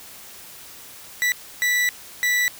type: tone bursts at uneven times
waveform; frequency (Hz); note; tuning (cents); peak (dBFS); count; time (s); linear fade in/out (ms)
40% pulse; 1966; B6; -8; -17; 3; 1.22-1.32 / 1.62-1.89 / 2.23-2.48; 0
effects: white hiss -42 dBFS RMS until 2.59 s